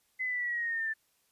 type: linear sweep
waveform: sine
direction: down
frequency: 2041 to 1760 Hz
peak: -30 dBFS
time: 0.19-0.94 s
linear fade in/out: 20 ms
effects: white hiss -72 dBFS RMS until 1.31 s + resampled to 32000 Hz